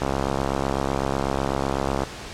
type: click train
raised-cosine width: 1 ms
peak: -9 dBFS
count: 138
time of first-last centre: 0.02-2.035 s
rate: 68 Hz
effects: pink hiss -36 dBFS RMS until 2.33 s + low-pass 7000 Hz 12 dB/octave